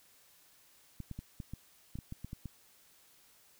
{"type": "clicks", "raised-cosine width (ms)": 5, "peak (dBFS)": -29, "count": 11, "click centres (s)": [1.003, 1.113, 1.19, 1.402, 1.536, 1.955, 1.988, 2.124, 2.246, 2.331, 2.457], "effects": ["white hiss -64 dBFS RMS until 3.59 s"]}